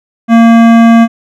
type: tone with hard clipping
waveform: sine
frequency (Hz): 230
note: A#3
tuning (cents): -23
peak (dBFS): -3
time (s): 0.28-1.08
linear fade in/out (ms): 50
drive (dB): 16
effects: none